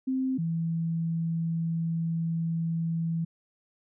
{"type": "tone pair in turn", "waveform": "sine", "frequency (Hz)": [261.6, 165.09], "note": ["C4", "E3"], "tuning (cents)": [0, 3], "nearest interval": "minor sixth", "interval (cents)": 797, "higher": "first", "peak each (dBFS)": [-25, -26], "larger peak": "first", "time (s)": [[0.07, 0.38], [0.38, 3.25]], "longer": "second", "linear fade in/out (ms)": 10, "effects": []}